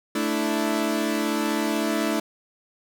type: chord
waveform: sawtooth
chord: A suspended fourth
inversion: none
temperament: equal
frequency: 220 / 293.7 / 329.6 Hz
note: A3 / D4 / E4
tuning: 0 / 0 / 0 cents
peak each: -23 dBFS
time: 0.15-2.2 s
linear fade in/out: 5 ms
effects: none

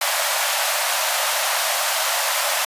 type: high-pass noise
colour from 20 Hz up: pink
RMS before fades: -21 dBFS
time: 0.01-2.65 s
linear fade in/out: 5 ms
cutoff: 560 Hz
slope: 96 dB/octave
effects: resampled to 32000 Hz

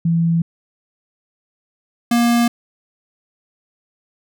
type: tone pair in turn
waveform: sine / square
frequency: 166.9 / 236.7 Hz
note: E3 / A#3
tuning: +22 / +27 cents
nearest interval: tritone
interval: 605 cents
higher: second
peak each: -13 dBFS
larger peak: neither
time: 0.05-0.42 / 2.11-2.48 s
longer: neither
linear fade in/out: 5 ms
effects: none

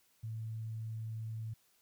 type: tone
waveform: sine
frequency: 111.3 Hz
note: A2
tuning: 20 cents sharp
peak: -38 dBFS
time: 0.23-1.54 s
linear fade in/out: 10 ms
effects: white hiss -71 dBFS RMS until 1.81 s

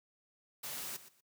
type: noise with echo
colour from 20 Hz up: white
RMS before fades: -42 dBFS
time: 0.63-0.97 s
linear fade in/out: 10 ms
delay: 120 ms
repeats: 2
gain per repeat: -14 dB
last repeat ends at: 1.21 s
effects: noise-tail reverb RT60 0.1 s tail -24 dB re dry + high-pass 100 Hz 12 dB/octave

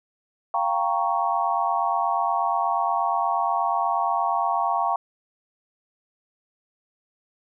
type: chord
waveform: sine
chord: G half-diminished seventh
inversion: third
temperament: equal with one note detuned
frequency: 695.6 / 784 / 932.3 / 1108.7 Hz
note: F5 / G5 / Bb5 / Db6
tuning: -7 / 0 / 0 / 0 cents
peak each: -26 dBFS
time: 0.54-4.96 s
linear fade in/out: 2 ms
effects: none

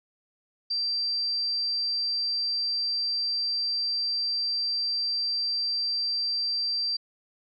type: tone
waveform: sine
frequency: 4700 Hz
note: D8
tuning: 1 cent sharp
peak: -25 dBFS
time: 0.7-6.97 s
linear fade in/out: 10 ms
effects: none

